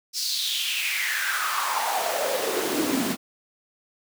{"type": "noise with high-pass filter sweep", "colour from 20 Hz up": "pink", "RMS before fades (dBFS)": -26, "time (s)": [0.13, 3.17], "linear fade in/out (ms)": 50, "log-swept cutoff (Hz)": [5200, 210], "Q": 4.9, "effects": []}